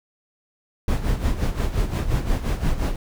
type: noise with tremolo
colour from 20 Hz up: brown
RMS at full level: -19 dBFS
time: 0.88-2.96 s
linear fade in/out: 2 ms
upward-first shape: sine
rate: 5.7 Hz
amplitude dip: 70%
effects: none